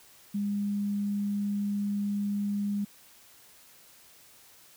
sine tone, 203.3 Hz, G#3, 37 cents flat, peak -27 dBFS, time 0.34-2.85 s, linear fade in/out 10 ms, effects white hiss -56 dBFS RMS until 4.76 s

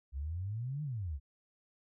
sine exponential two-way sweep, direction up then down, 64.1 to 154.6 to 64.1 Hz, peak -35 dBFS, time 0.12-1.2 s, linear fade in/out 50 ms, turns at 0.83 s, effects none

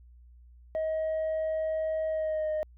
sine tone with pitch glide, 633 to 617.8 Hz, D#5 to D#5, +30 to -12 cents, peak -25 dBFS, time 0.75-2.63 s, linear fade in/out 0 ms, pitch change -42 cents, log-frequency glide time 2.08-2.51 s, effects tanh soft clip ceiling -26 dBFS + added 60 Hz sine -51 dBFS peak until 2.77 s

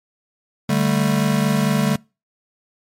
square chord, D suspended fourth, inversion none, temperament just, 146.83 / 195.78 / 220.2 Hz, D3 / G3 / A3, 0 / -2 / +2 cents, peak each -21 dBFS, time 0.69-1.96 s, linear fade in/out 5 ms, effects noise-tail reverb RT60 0.3 s tail -26 dB re dry + MP3 64 kbps

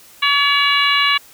harmonic tone, 568 Hz, C#5, 42 cents sharp, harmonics 2 / 3 / 4 / 5 / 6 / 7, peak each -18 / -21 / -18 / -18 / -23 / -23 dBFS, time 0.22-1.18 s, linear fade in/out 10 ms, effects white hiss -45 dBFS RMS until 1.33 s

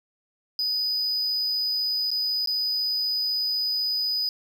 triangle tone with dropouts, 4978 Hz, D#8, in tune, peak -22 dBFS, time 0.59-4.29 s, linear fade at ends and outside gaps 1 ms, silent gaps 2.105-2.114 / 2.46-2.473 s, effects none

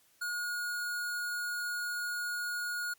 square tone, 1440 Hz, F#6, 47 cents flat, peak -34 dBFS, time 0.21-2.94 s, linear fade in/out 10 ms, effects white hiss -67 dBFS RMS until 2.98 s + Opus 48 kbps

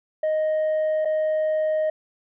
sine tone with dropouts, 622.3 Hz, D#5, in tune, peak -17 dBFS, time 0.23-1.9 s, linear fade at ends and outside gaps 5 ms, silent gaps 1.049-1.054 s, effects tanh soft clip ceiling -19 dBFS

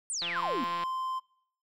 sine exponential sweep, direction down, 9400 to 220 Hz, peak -31 dBFS, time 0.1-0.64 s, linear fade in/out 0 ms
click train, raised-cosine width 0.3 ms, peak -23 dBFS, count 107, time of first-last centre 0.22-0.836 s, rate 172 Hz
triangle tone with pitch glide, 1046.5 to 1039.9 Hz, C6 to C6, 0 to -11 cents, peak -29 dBFS, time 0.35-1.2 s, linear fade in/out 20 ms, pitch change -11 cents, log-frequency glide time 0.6-0.91 s
effects noise-tail reverb RT60 0.7 s tail -26 dB re dry

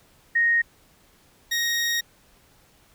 sine / 20% pulse tone pair in turn, 1864.7 / 1872.9 Hz, A#6 / A#6, 0 / +8 cents, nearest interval unison, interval 8 cents, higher second, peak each -17 dBFS, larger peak neither, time 0.35-0.62 / 1.51-2.01 s, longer second, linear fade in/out 10 ms, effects pink hiss -58 dBFS RMS until 2.94 s

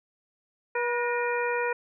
harmonic tone with a mistuned harmonic, 482.3 Hz, B4, 41 cents flat, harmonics 1 / 2 / 3 / 4 / 5, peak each -28 / -31 / -33 / -34 / -35 dBFS, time 0.75-1.73 s, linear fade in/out 5 ms, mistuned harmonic 4, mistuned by -65 cents, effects none

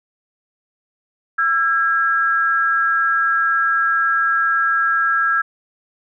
sine tone pair together, 1341 / 1637.1 Hz, E6 / G#6, +29 / -25 cents, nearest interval minor third, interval 346 cents, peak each -17 dBFS, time 1.38-5.42 s, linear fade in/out 10 ms, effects none

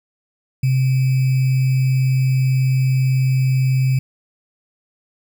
sine tone with sample-and-hold, 130.9 Hz, C3, 1 cent sharp, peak -13 dBFS, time 0.63-3.99 s, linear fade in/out 5 ms, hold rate 2450 Hz, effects none

